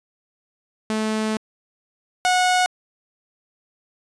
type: tone pair in turn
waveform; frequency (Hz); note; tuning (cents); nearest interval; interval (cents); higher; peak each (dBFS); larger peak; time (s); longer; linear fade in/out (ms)
sawtooth; 217.4 / 731.2; A3 / F#5; -21 / -21; octave + major sixth; 2100; second; -17 / -12; second; 0.9-1.37 / 2.25-2.66; first; 0
effects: resampled to 22050 Hz